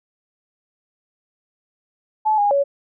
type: tone with pitch steps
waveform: sine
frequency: 863 / 819 / 561 Hz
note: A5 / G#5 / C#5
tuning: -34 / -24 / +21 cents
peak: -14 dBFS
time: 2.25-2.64 s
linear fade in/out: 20 ms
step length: 130 ms
effects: none